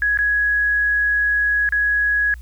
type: tone with dropouts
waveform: sine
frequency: 1670 Hz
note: G#6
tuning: 9 cents sharp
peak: -15 dBFS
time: 0.02-2.34 s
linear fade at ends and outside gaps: 1 ms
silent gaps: 0.174-0.188 / 1.69-1.723 s
effects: added 60 Hz sine -33 dBFS peak until 2.41 s + white hiss -56 dBFS RMS until 2.41 s